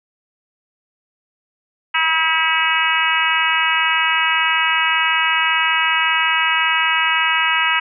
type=harmonic tone with a mistuned harmonic; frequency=321.8 Hz; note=E4; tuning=42 cents flat; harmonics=3 / 4 / 5 / 6 / 7 / 8 / 9; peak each=-22 / -22 / -22 / -22 / -22 / -22 / -22 dBFS; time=1.94-7.8 s; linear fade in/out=10 ms; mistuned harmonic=6; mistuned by=+21 cents; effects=none